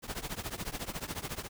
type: noise with tremolo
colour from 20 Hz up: pink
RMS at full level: -35 dBFS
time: 0.02-1.49 s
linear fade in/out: 50 ms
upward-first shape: triangle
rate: 14 Hz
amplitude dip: 95%
effects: none